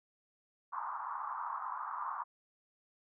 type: band-pass noise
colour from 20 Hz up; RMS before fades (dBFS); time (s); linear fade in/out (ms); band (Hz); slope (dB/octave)
white; -40; 0.72-2.24; 20; 910 to 1200; 48
effects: none